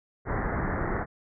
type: low-pass noise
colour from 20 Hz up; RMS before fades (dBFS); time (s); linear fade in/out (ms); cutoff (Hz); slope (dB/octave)
pink; -29; 0.25-1.06; 50; 2000; 96
effects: none